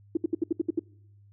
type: tone bursts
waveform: sine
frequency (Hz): 329.6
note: E4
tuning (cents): 0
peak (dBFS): -21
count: 8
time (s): 0.15-0.794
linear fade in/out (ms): 5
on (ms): 21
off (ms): 68
effects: noise-tail reverb RT60 0.8 s tail -25 dB re dry + added 101 Hz sine -53 dBFS peak until 1.32 s